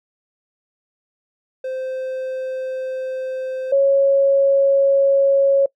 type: tone pair in turn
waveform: triangle / sine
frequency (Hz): 520 / 550.9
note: C5 / C#5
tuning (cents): -11 / -11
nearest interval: minor second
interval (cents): 100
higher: second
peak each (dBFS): -21 / -11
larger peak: second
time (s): 1.64-3.72 / 3.72-5.66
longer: first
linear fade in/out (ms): 5
effects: noise-tail reverb RT60 0.1 s tail -23 dB re dry